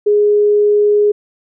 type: tone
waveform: sine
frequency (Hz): 415.3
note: G#4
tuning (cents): 0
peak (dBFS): -8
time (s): 0.06-1.12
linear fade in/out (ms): 10
effects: none